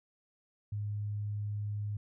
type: tone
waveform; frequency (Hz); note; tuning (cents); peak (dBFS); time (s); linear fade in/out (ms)
sine; 103.83; G#2; 0; -33; 0.72-1.97; 5
effects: none